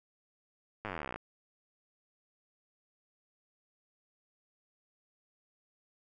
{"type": "slowing click train", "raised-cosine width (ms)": 0.5, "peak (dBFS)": -23, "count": 25, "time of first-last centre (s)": [0.85, 1.16], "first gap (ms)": 9, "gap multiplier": 1.03, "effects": []}